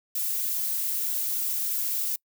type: noise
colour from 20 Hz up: violet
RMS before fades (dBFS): -28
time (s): 0.15-2.16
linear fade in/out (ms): 5
effects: noise-tail reverb RT60 0.1 s tail -26 dB re dry